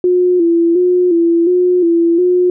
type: tone with vibrato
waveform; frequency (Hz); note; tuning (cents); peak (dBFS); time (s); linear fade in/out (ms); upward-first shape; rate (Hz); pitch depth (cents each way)
sine; 348.4; F4; -4; -8; 0.04-2.5; 2; square; 1.4; 57
effects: none